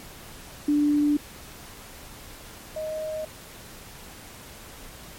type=tone pair in turn; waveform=sine; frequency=293.7 / 624.1 Hz; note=D4 / D#5; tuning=0 / +5 cents; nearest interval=octave + minor second; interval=1305 cents; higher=second; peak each=-18 / -28 dBFS; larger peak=first; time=0.68-1.17 / 2.76-3.25 s; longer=neither; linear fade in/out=5 ms; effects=pink hiss -44 dBFS RMS until 5.18 s + MP3 64 kbps